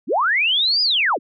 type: linear two-way sweep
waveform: sine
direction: up then down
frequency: 164.81 to 5020 to 164.81 Hz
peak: -15 dBFS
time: 0.07-1.19 s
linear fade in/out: 50 ms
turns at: 0.82 s
effects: none